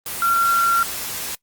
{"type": "tone in noise", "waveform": "sine", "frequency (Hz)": 1372, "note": "F6", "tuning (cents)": -31, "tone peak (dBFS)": -14, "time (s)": [0.22, 0.83], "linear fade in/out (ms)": 2, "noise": "white", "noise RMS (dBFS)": -28, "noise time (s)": [0.06, 1.35], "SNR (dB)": 11, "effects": ["noise-tail reverb RT60 0.1 s tail -21 dB re dry", "Opus 24 kbps"]}